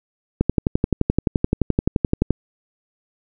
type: click train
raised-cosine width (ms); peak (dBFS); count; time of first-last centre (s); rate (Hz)
3; -3; 23; 0.41-2.307; 11.6
effects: none